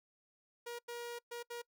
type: tone bursts at uneven times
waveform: sawtooth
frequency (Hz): 475.9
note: A#4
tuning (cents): +36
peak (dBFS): -38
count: 4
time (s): 0.66-0.79 / 0.88-1.19 / 1.31-1.43 / 1.5-1.62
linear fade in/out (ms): 10
effects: noise-tail reverb RT60 0.1 s tail -24 dB re dry